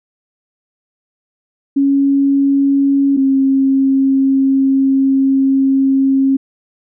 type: tone pair in turn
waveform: sine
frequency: 277.2 / 269.6 Hz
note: C#4 / C#4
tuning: 0 / -48 cents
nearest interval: unison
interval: 48 cents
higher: first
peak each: -9 dBFS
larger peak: neither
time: 1.76-3.17 / 3.17-6.37 s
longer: second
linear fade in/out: 10 ms
effects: none